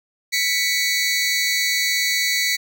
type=tone pair together; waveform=20% pulse; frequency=1975.5 / 2232 Hz; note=B6 / C#7; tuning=0 / +11 cents; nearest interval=major second; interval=211 cents; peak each=-16 dBFS; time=0.32-2.57 s; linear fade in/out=20 ms; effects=none